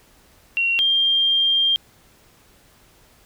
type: tone pair in turn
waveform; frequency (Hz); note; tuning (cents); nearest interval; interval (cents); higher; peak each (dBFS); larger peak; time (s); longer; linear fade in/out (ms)
sine; 2743 / 3194; F7 / G7; -32 / +32; minor third; 264; second; -17 / -15; second; 0.57-0.79 / 0.79-1.76; second; 0
effects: pink hiss -54 dBFS RMS until 3.25 s